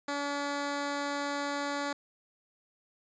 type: tone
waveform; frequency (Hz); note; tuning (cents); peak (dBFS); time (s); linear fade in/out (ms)
10% pulse; 285.4; D4; -49; -23; 0.08-1.93; 5
effects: resampled to 16000 Hz

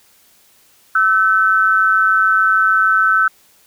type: tone pair together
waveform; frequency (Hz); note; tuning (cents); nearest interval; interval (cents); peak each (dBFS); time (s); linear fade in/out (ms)
sine; 1318.5 / 1511.8; E6 / F#6; 0 / +37; major second; 237; -13; 0.95-3.28; 5
effects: white hiss -52 dBFS RMS until 3.66 s

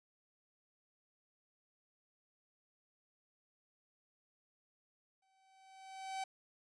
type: tone with exponential growth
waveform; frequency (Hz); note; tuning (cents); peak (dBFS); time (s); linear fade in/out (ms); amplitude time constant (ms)
45% pulse; 767; G5; -38; -37; 5.22-6.24; 5; 220
effects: resampled to 22050 Hz

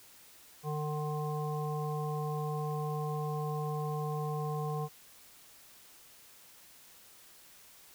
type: harmonic tone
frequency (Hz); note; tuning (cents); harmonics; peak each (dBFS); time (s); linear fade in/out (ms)
150.9; D3; +47; 1 / 3 / 5 / 7; -34 / -39 / -41 / -42; 0.63-4.89; 50
effects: white hiss -57 dBFS RMS until 7.94 s

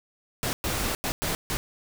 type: noise bursts at uneven times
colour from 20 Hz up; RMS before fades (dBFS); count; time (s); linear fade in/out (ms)
pink; -28; 5; 0.43-0.53 / 0.64-0.95 / 1.04-1.12 / 1.22-1.35 / 1.5-1.57; 0
effects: none

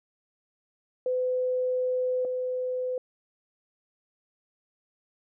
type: tone pair in turn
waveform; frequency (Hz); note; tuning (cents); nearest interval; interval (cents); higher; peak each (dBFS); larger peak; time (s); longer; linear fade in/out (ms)
sine; 506 / 506; B4 / B4; +42 / +42; unison; 0; neither; -24 / -27; first; 1.06-2.25 / 2.25-2.98; first; 2
effects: none

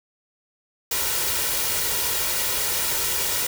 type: noise with comb filter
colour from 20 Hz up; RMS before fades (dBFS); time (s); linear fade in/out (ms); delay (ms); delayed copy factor
white; -24; 0.91-3.47; 5; 2.1; +0.5
effects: none

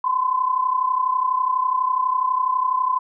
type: tone pair together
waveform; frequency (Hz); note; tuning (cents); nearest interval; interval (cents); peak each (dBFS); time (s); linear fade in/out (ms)
sine; 1014.4 / 1046.5; B5 / C6; +46 / 0; minor second; 54; -19 / -23; 0.04-2.99; 5
effects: none

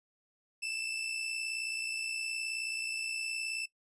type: tone pair together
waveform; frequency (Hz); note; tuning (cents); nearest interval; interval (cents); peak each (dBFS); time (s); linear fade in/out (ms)
sawtooth; 2637 / 2696; E7 / E7; 0 / +38; unison; 38; -32 / -39; 0.62-3.66; 10
effects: noise-tail reverb RT60 0.1 s tail -19 dB re dry + resampled to 24000 Hz

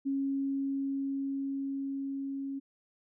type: tone with level ramp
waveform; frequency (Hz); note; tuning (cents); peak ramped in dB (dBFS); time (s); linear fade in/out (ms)
sine; 274.1; C#4; -19; -28 to -34; 0.05-2.6; 20
effects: none

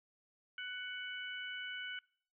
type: harmonic tone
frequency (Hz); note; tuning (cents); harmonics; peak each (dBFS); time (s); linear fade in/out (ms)
745; F#5; +12; 2 / 3 / 4; -43 / -48 / -46; 0.58-1.99; 2
effects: noise-tail reverb RT60 0.5 s tail -23 dB re dry

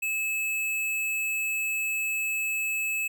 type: tone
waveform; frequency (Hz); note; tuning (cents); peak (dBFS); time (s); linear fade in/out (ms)
square; 2600; E7; -24; -27; 0.02-3.08; 10
effects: none

